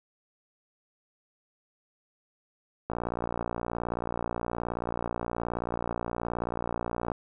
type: click train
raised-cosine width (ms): 1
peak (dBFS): -17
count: 249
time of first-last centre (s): 2.9-7.118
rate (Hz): 58.8
effects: none